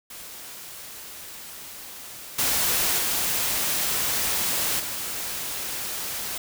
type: noise with level steps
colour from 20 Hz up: white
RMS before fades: -40 / -23 / -25 / -31 dBFS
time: 0.1-6.38 s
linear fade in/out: 5 ms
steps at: 2.38 / 2.98 / 4.79 s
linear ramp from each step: 10 ms
effects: none

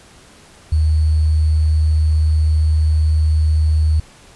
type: tone with sample-and-hold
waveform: sine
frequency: 77.78 Hz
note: D#2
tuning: in tune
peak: -11 dBFS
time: 0.72-4 s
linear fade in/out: 5 ms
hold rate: 4410 Hz
effects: pink hiss -45 dBFS RMS until 4.35 s + resampled to 24000 Hz

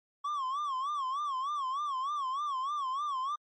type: tone with vibrato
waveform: triangle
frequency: 1108.7 Hz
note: C#6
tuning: in tune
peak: -29 dBFS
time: 0.24-3.36 s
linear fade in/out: 10 ms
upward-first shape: sine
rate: 3.3 Hz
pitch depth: 140 cents each way
effects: MP3 32 kbps

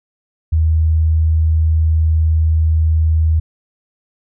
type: tone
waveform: sine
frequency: 79.6 Hz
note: D#2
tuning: 40 cents sharp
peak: -10 dBFS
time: 0.52-3.4 s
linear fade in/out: 10 ms
effects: none

